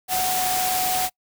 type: tone in noise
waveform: sine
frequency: 740 Hz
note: F#5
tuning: in tune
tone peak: -23 dBFS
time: 0.08-1.1 s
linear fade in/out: 50 ms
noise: white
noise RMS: -25 dBFS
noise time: 0.08-1.1 s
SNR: -1 dB
effects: noise-tail reverb RT60 0.1 s tail -26 dB re dry